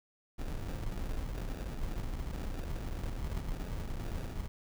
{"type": "noise with sample-and-hold", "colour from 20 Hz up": "brown", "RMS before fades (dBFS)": -37, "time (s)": [0.38, 4.48], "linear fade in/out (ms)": 10, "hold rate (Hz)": 1050, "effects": []}